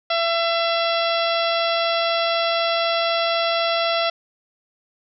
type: harmonic tone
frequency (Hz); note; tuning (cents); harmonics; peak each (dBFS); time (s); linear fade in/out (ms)
672; E5; +33; 1 / 2 / 3 / 4 / 5 / 6 / 7 / 8; -21 / -25 / -30 / -29 / -27 / -31 / -33 / -34; 0.1-4.1; 5
effects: none

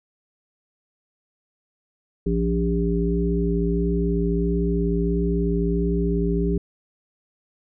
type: harmonic tone with a mistuned harmonic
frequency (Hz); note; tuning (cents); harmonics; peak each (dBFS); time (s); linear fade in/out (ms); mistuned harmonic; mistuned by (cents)
57.3; A#1; -29; 1 / 3 / 5 / 7; -24 / -23 / -28 / -25; 2.26-6.58; 5; 3; +15
effects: none

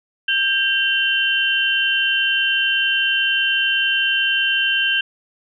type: tone cluster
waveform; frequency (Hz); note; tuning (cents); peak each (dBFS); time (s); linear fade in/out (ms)
sine; 1589 / 2751 / 3082; G6 / F7 / G7; +23 / -27 / -30; -20; 0.28-5.01; 5
effects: none

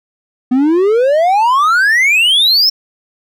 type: exponential sweep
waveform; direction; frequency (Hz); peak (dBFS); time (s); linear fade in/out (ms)
triangle; up; 244.3 to 5410; -6; 0.51-2.7; 10
effects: none

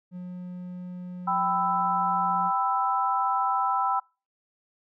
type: tone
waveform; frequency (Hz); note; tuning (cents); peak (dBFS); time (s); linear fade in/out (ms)
triangle; 179.8; F#3; -49; -32; 0.11-2.52; 50
type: chord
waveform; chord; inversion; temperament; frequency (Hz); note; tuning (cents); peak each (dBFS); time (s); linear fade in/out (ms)
sine; E minor; first; equal with one note detuned; 784 / 997.5 / 1318.5; G5 / B5 / E6; 0 / +17 / 0; -27; 1.27-4; 10
effects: noise-tail reverb RT60 0.3 s tail -26 dB re dry

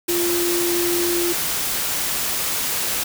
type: tone in noise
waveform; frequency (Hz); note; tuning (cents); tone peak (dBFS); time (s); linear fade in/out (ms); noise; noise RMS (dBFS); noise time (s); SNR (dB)
sine; 347.2; F4; -10; -20; 0.08-1.33; 10; white; -23; 0.08-3.04; 0
effects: none

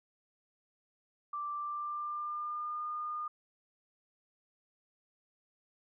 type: tone with pitch glide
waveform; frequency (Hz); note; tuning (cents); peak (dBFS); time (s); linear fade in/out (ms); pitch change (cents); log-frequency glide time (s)
sine; 1174.7 to 1216.8; D6 to D#6; 0 to -39; -35; 1.33-3.28; 5; +61; 1.53-2.86
effects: none

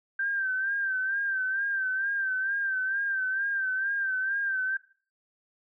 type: tone with vibrato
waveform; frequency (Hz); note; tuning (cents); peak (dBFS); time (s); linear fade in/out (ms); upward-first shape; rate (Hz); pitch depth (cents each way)
sine; 1568; G6; 0; -26; 0.19-4.77; 5; sine; 2.2; 58
effects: noise-tail reverb RT60 0.4 s tail -17 dB re dry

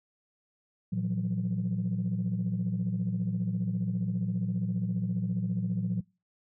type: tone cluster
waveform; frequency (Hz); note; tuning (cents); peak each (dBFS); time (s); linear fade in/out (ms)
sine; 115 / 169.4 / 184.2; A#2 / E3 / F#3; -23 / +48 / -7; -32 / -33 / -29; 0.92-6.01; 10
effects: noise-tail reverb RT60 0.3 s tail -25 dB re dry + tanh soft clip ceiling -21 dBFS

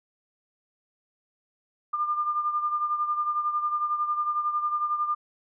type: beating tone pair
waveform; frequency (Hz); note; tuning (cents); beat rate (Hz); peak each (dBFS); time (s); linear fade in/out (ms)
sine; 1200 / 1211; D6 / D#6; +37 / -47; 11; -25 / -32; 1.93-5.15; 10
effects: none

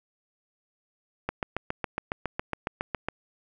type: click train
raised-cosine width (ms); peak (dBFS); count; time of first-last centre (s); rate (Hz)
0.5; -13; 14; 1.29-3.086; 7.24
effects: none

